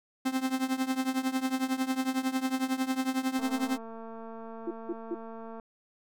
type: tone with tremolo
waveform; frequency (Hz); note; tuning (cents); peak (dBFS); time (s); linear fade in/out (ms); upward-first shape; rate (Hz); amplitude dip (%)
45% pulse; 261.6; C4; 0; -24; 0.25-3.78; 10; triangle; 11; 90
type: click train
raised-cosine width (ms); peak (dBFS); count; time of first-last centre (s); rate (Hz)
1; -31; 500; 3.39-5.598; 226
type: tone bursts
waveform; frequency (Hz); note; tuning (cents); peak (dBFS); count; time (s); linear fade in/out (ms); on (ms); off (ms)
sine; 343.6; F4; -28; -29; 3; 4.67-5.147; 5; 39; 180
effects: none